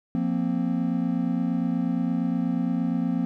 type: chord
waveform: triangle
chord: F suspended fourth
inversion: none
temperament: equal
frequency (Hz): 174.61 / 233.1 / 261.6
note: F3 / Bb3 / C4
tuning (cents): 0 / 0 / 0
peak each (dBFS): -25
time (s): 0.15-3.25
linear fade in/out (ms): 0
effects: none